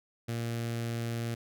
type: tone with notch filter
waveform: sawtooth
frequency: 116.54 Hz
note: A#2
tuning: in tune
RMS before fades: -34 dBFS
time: 0.28-1.35 s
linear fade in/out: 10 ms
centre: 970 Hz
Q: 1.8
effects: none